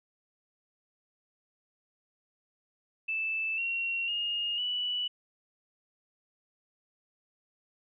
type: tone with pitch steps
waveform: sine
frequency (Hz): 2637 / 2739 / 2846 / 2957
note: E7 / F7 / F7 / F#7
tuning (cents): 0 / -34 / +32 / -2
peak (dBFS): -29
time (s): 3.08-5.08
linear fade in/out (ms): 10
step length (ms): 500
effects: none